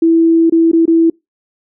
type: tone with dropouts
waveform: sine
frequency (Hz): 329.6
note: E4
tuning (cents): 0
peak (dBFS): -6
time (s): 0.02-1.1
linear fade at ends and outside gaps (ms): 5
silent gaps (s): 0.498-0.522 / 0.716-0.731 / 0.856-0.878
effects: noise-tail reverb RT60 0.2 s tail -26 dB re dry